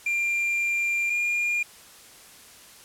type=tone pair in turn; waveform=triangle; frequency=2385 / 2413 Hz; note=D7 / D7; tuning=+26 / +46 cents; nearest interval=unison; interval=20 cents; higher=second; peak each=-21 dBFS; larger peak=neither; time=0.06-1.1 / 1.1-1.63 s; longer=first; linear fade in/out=5 ms; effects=white hiss -49 dBFS RMS until 2.84 s + low-pass 12000 Hz 12 dB/octave